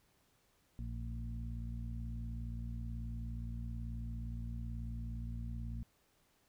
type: harmonic tone with a mistuned harmonic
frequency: 57.8 Hz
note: A#1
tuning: 14 cents flat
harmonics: 1 / 2 / 3 / 4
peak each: -41 / -44 / -55 / -49 dBFS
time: 0.79-5.83 s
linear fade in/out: 0 ms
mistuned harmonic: 1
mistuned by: -32 cents
effects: pink hiss -73 dBFS RMS until 6.48 s